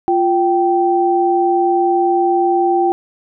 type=tone pair together; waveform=sine; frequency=349.2 / 778.7 Hz; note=F4 / G5; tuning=0 / -12 cents; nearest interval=octave + major second; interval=1388 cents; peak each=-14 / -14 dBFS; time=0.08-2.92 s; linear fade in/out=0 ms; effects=none